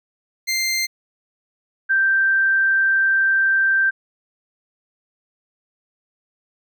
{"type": "tone pair in turn", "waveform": ["20% pulse", "sine"], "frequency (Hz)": [2093, 1568], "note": ["C7", "G6"], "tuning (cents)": [0, 0], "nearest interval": "perfect fourth", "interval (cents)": 500, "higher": "first", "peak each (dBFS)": -14, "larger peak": "neither", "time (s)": [[0.47, 0.87], [1.89, 3.91]], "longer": "second", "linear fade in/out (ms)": 20, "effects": []}